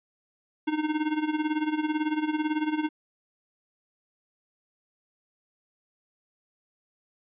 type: tone with tremolo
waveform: square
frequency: 306.7 Hz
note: D#4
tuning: 25 cents flat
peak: -23 dBFS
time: 0.67-2.89 s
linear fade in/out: 10 ms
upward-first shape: sine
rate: 18 Hz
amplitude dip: 75%
effects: resampled to 8000 Hz